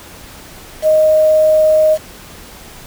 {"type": "tone with quantisation", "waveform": "sine", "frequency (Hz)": 622.3, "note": "D#5", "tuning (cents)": 0, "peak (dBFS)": -7, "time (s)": [0.82, 1.98], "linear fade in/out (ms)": 50, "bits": 5, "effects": ["pink hiss -36 dBFS RMS until 2.86 s"]}